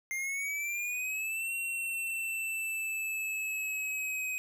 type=linear two-way sweep; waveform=square; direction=up then down; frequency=2099 to 2736 to 2517 Hz; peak=-33 dBFS; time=0.11-4.38 s; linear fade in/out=0 ms; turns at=1.54 s; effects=none